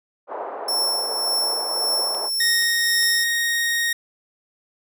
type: band-pass noise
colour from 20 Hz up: white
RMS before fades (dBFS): -31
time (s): 0.27-2.3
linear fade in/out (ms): 50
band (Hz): 440 to 940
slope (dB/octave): 24
type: tone with tremolo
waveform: sawtooth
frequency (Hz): 5400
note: E8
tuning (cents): +41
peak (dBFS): -16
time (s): 0.68-3.24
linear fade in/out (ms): 5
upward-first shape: triangle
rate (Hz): 1.8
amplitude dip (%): 55
type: clicks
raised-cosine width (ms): 0.2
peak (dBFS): -22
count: 3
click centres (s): 2.148 / 2.624 / 3.029
type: tone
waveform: sawtooth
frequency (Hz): 1864.7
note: A#6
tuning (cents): 0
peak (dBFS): -16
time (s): 2.4-3.93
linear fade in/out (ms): 5
effects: none